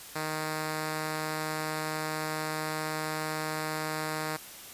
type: tone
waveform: 5% pulse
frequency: 155.56 Hz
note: D#3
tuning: in tune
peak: -20 dBFS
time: 0.15-4.37 s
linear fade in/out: 10 ms
effects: white hiss -46 dBFS RMS until 4.73 s + resampled to 32000 Hz